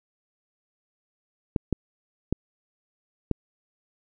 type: clicks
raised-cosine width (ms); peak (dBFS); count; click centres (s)
3; -10; 4; 1.562 / 1.727 / 2.326 / 3.313
effects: none